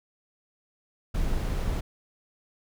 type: noise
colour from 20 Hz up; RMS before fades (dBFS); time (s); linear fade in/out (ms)
brown; -27; 1.14-1.81; 10
effects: none